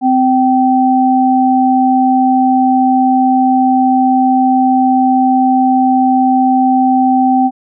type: tone pair together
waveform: sine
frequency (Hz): 258.1 / 773.4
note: C4 / G5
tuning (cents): -23 / -24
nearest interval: octave + perfect fifth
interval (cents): 1899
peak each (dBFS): -10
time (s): 0.01-7.51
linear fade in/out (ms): 50
effects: none